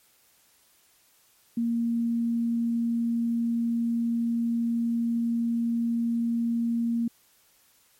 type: tone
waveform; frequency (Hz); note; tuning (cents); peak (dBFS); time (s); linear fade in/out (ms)
sine; 233.1; A#3; 0; -23; 1.57-7.08; 5
effects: white hiss -62 dBFS RMS until 7.99 s + MP3 64 kbps